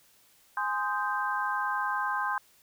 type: chord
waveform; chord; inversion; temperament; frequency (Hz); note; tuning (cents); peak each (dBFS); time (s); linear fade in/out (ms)
sine; Ab major seventh; none; equal with one note detuned; 830.6 / 1038.7 / 1244.5 / 1568; Ab5 / C6 / Eb6 / G6; 0 / -13 / 0 / 0; -34 / -31 / -36 / -32; 0.57-2.38; 2
effects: white hiss -62 dBFS RMS until 2.62 s